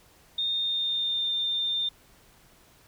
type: tone with pitch glide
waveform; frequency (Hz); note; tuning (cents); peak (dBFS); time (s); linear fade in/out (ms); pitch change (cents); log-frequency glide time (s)
sine; 3659 to 3607; A#7 to A7; -33 to +42; -25; 0.38-1.89; 5; -25; 0.52-1.3
effects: pink hiss -58 dBFS RMS until 2.87 s